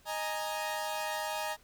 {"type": "chord", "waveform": "sawtooth", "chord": "D# suspended fourth", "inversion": "none", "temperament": "equal", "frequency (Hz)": [622.3, 830.6, 932.3], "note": ["D#5", "G#5", "A#5"], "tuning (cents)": [0, 0, 0], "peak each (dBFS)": -34, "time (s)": [0.05, 1.57], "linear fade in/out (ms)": 50, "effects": ["pink hiss -63 dBFS RMS until 1.63 s"]}